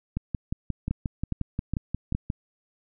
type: two click trains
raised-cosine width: 5 ms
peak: -14 / -15 dBFS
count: 4 / 13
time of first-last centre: 0.91-2.15 / 0.17-2.301 s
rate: 2.42 / 5.63 Hz
effects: none